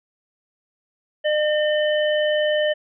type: harmonic tone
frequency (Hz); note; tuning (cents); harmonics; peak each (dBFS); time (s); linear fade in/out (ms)
605; D#5; -49; 1 / 3 / 5; -18 / -26 / -28; 1.24-2.74; 20
effects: none